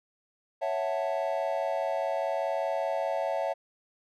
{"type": "chord", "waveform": "triangle", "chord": "F# minor seventh", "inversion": "second", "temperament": "equal", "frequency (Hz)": [554.4, 659.3, 740, 880], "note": ["C#5", "E5", "F#5", "A5"], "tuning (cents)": [0, 0, 0, 0], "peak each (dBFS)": [-30, -29, -33, -34], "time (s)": [0.61, 3.54], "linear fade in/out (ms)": 20, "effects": []}